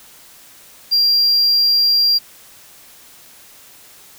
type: tone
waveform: triangle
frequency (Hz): 4760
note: D8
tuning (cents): +22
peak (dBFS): -10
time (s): 0.91-2.19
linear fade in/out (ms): 20
effects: white hiss -44 dBFS RMS until 4.18 s